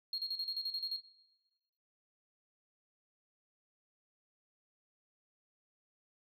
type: tone bursts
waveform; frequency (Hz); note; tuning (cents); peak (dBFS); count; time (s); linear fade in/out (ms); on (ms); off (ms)
sine; 4259; C8; +30; -32; 10; 0.13-0.964; 2; 51; 36
effects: noise-tail reverb RT60 1.0 s tail -17 dB re dry + tanh soft clip ceiling -32 dBFS